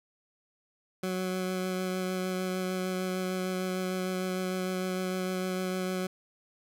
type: tone with vibrato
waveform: 20% pulse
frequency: 185 Hz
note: F#3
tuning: in tune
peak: -25 dBFS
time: 1.03-6.07 s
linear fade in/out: 5 ms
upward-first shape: sine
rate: 6.6 Hz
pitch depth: 11 cents each way
effects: none